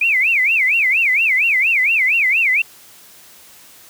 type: tone with vibrato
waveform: sine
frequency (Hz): 2349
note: D7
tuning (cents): 0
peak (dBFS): -12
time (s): 0.01-2.62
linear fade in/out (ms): 5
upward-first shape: sine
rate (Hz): 4.3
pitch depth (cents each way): 280
effects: white hiss -44 dBFS RMS until 3.89 s + high-pass 60 Hz 12 dB/octave